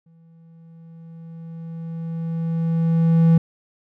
triangle tone with exponential growth, 164.81 Hz, E3, in tune, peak -8 dBFS, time 0.06-3.38 s, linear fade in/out 5 ms, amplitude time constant 720 ms, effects none

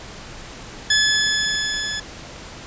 15% pulse tone with level ramp, 1716 Hz, A6, 44 cents flat, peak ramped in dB -7 to -18 dBFS, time 0.9-2 s, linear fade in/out 5 ms, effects pink hiss -37 dBFS RMS until 2.66 s + resampled to 16000 Hz

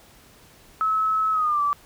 sine tone with pitch glide, 1294 to 1159.5 Hz, E6 to D6, -32 to -22 cents, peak -19 dBFS, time 0.81-1.73 s, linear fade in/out 0 ms, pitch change -190 cents, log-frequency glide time 1.32-1.62 s, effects pink hiss -52 dBFS RMS until 1.85 s

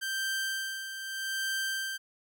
sawtooth tone with tremolo, 1568 Hz, G6, in tune, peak -26 dBFS, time 0.01-1.98 s, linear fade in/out 20 ms, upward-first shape sine, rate 0.81 Hz, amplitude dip 60%, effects none

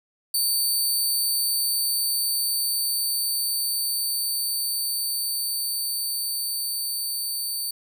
15% pulse tone with level ramp, 4568 Hz, D8, 49 cents flat, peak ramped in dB -14 to -20 dBFS, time 0.34-7.71 s, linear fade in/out 5 ms, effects none

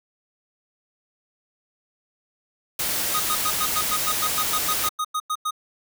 white noise, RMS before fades -25 dBFS, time 2.79-4.89 s, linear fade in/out 5 ms
square tone bursts, 1244.5 Hz, D#6, in tune, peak -23 dBFS, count 16, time 3.14-5.509 s, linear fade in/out 10 ms, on 59 ms, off 95 ms
effects none

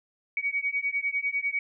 sine beating tone pair, 2249 / 2259 Hz, C#7 / C#7, +24 / +32 cents, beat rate 10 Hz, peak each -29 dBFS, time 0.37-1.59 s, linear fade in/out 2 ms, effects none

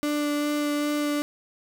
35% pulse tone with vibrato, 294.2 Hz, D4, 3 cents sharp, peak -22 dBFS, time 0.03-1.22 s, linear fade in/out 0 ms, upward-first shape sine, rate 2.5 Hz, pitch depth 9 cents each way, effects none

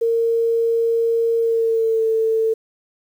sine tone with pitch glide, 460 to 445.9 Hz, A#4 to A4, -23 to +23 cents, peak -15 dBFS, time 0.01-2.54 s, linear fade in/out 10 ms, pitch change -54 cents, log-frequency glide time 1.38-2.06 s, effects 8-bit

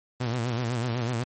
sawtooth tone with vibrato, 120 Hz, B2, 49 cents flat, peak -22 dBFS, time 0.2-1.24 s, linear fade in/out 10 ms, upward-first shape sine, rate 8 Hz, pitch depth 97 cents each way, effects MP3 32 kbps

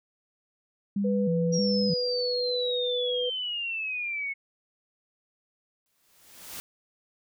sine tone with vibrato, 185 Hz, F#3, in tune, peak -24 dBFS, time 0.96-1.94 s, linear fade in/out 5 ms, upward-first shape square, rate 1.6 Hz, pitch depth 140 cents each way
sine tone, 493.9 Hz, B4, in tune, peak -27 dBFS, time 1.04-3.3 s, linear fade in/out 10 ms
sine exponential sweep, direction down, 5700 to 2185 Hz, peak -29 dBFS, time 1.52-4.34 s, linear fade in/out 20 ms
white noise with exponential growth, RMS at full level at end -37 dBFS, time 5.86-6.6 s, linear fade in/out 0 ms, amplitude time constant 160 ms
effects none

